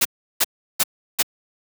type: noise bursts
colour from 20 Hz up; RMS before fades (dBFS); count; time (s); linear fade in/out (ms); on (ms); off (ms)
white; -17; 4; 0.01-1.228; 10; 42; 350
effects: high-pass 200 Hz 12 dB/octave